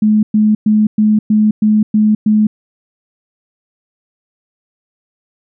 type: tone bursts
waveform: sine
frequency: 213.5 Hz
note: G#3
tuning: 48 cents sharp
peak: -7 dBFS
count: 8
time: 0.02-2.47 s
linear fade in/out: 5 ms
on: 210 ms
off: 110 ms
effects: none